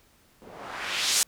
blue noise with low-pass filter sweep, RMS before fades -29 dBFS, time 0.42-1.23 s, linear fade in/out 0 ms, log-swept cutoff 350 to 8300 Hz, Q 1.2, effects pink hiss -61 dBFS RMS until 1.27 s

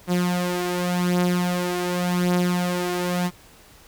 sawtooth beating tone pair, 177.9 / 178.78 Hz, F3 / F3, +32 / +41 cents, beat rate 0.88 Hz, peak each -18 / -22 dBFS, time 0.07-3.31 s, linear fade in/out 50 ms, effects pink hiss -50 dBFS RMS until 3.87 s

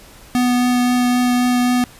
square tone with vibrato, 246.9 Hz, B3, in tune, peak -14 dBFS, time 0.35-1.84 s, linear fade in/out 0 ms, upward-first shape triangle, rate 3.8 Hz, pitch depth 9 cents each way, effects pink hiss -43 dBFS RMS until 1.99 s + resampled to 32000 Hz

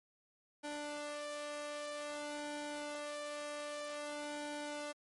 sawtooth tone with flanger, 294.6 Hz, D4, 6 cents sharp, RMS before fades -43 dBFS, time 0.63-4.93 s, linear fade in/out 20 ms, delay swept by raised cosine 1.3 to 1.82 ms, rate 0.52 Hz, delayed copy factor +0.8, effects MP3 48 kbps

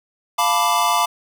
square chord, B half-diminished seventh, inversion second, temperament equal, 698.5 / 880 / 987.8 / 1174.7 Hz, F5 / A5 / B5 / D6, 0 / 0 / 0 / 0 cents, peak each -23 / -23 / -21 / -21 dBFS, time 0.38-1.06 s, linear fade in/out 10 ms, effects none

